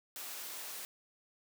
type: high-pass noise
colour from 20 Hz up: white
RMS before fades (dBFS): -44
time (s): 0.16-0.85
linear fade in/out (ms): 0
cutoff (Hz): 330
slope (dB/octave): 12
effects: none